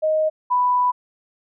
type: tone pair in turn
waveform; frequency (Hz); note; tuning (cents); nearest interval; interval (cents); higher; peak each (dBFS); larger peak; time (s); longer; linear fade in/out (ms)
sine; 624 / 990.5; D#5 / B5; +5 / +5; minor sixth; 800; second; -16 / -15; second; 0.02-0.3 / 0.5-0.92; second; 20
effects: none